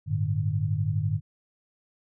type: chord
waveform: sine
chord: G suspended second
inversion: none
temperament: equal with one note detuned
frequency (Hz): 98 / 110 / 149.92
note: G2 / A2 / D3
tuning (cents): 0 / 0 / +36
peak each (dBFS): -28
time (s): 0.06-1.21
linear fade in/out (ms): 50
effects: none